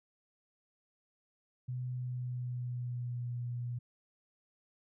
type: tone with pitch glide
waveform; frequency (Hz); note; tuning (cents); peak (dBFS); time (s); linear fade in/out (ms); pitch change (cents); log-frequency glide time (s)
sine; 125.6 to 121.25; B2 to B2; +30 to -31; -35; 1.68-3.79; 10; -61; 1.89-3.32
effects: none